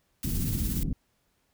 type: noise with tremolo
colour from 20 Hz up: blue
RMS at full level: -35 dBFS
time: 0.23-0.83 s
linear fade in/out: 0 ms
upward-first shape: sine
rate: 17 Hz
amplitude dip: 40%
type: low-pass noise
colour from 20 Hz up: pink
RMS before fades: -29 dBFS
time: 0.24-0.93 s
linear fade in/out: 5 ms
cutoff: 260 Hz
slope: 24 dB/octave
effects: pink hiss -72 dBFS RMS until 1.53 s